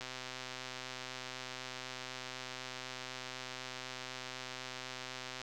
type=click train; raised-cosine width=0.2 ms; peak=-25 dBFS; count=693; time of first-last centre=0.01-5.416 s; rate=128 Hz; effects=none